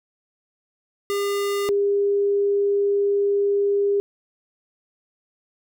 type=tone pair in turn; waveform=square / sine; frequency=403 / 403 Hz; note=G4 / G4; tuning=+48 / +48 cents; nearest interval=unison; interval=0 cents; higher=neither; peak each=-22 / -17 dBFS; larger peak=second; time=1.1-1.69 / 1.69-4 s; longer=second; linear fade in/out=0 ms; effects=none